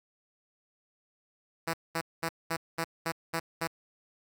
5% pulse tone bursts, 164.81 Hz, E3, in tune, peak -18 dBFS, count 8, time 1.67-3.676 s, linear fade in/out 10 ms, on 67 ms, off 210 ms, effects none

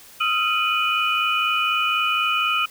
sine tone cluster, 1263 / 1367 / 2472 / 2965 Hz, D#6 / F6 / D#7 / F#7, +26 / -37 / -12 / +3 cents, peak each -24 / -26 / -22 / -25 dBFS, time 0.2-2.66 s, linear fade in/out 10 ms, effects white hiss -46 dBFS RMS until 2.7 s

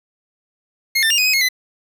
25% pulse tone with pitch steps, 2145 / 1792 / 2815 / 2502 / 2524 / 2161 / 2017 Hz, C7 / A6 / F7 / D#7 / D#7 / C#7 / B6, +42 / +31 / +13 / +9 / +24 / -45 / +36 cents, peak -10 dBFS, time 0.95-1.489 s, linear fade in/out 10 ms, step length 77 ms, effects 7-bit

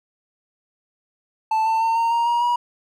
triangle tone with pitch steps, 880 / 893.3 / 906.8 / 920.6 / 934.5 / 948.6 / 963 Hz, A5 / A5 / A#5 / A#5 / A#5 / A#5 / B5, 0 / +26 / -48 / -22 / +4 / +30 / -44 cents, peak -15 dBFS, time 1.51-2.56 s, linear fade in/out 5 ms, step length 150 ms, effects none

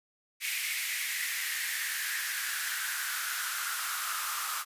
white noise with high-pass filter sweep, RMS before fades -33 dBFS, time 0.4-4.65 s, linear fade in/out 50 ms, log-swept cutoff 2200 to 1200 Hz, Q 5.1, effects resampled to 32000 Hz

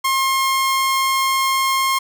sawtooth tone, 1069 Hz, C6, 37 cents sharp, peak -12 dBFS, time 0.04-1.99 s, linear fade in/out 10 ms, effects none

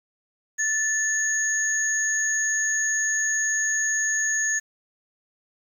sine tone pair together, 1760 / 6649 Hz, A6 / G#8, 0 / +1 cents, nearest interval octave + major seventh, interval 2301 cents, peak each -24 dBFS, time 0.58-4.6 s, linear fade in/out 20 ms, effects 8-bit

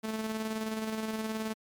sawtooth tone with tremolo, 219.4 Hz, A3, 5 cents flat, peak -27 dBFS, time 0.03-1.54 s, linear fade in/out 20 ms, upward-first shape square, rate 19 Hz, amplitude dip 35%, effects MP3 96 kbps

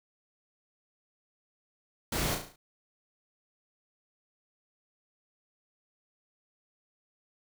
pink noise with echo, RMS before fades -32 dBFS, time 2.12-2.35 s, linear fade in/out 5 ms, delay 35 ms, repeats 6, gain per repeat -5 dB, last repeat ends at 2.56 s, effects none

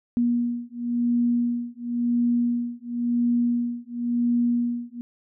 sine beating tone pair, 238.9 / 239.85 Hz, A#3 / A#3, +43 / +50 cents, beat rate 0.95 Hz, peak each -24 dBFS, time 0.17-5.01 s, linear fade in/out 0 ms, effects none

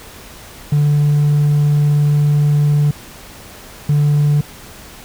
triangle tone pair in turn, 146.83 / 146.83 Hz, D3 / D3, 0 / 0 cents, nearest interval unison, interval 0 cents, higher neither, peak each -7 dBFS, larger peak neither, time 0.72-2.91 / 3.89-4.41 s, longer first, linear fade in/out 5 ms, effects tanh soft clip ceiling -5 dBFS + pink hiss -37 dBFS RMS until 5.04 s

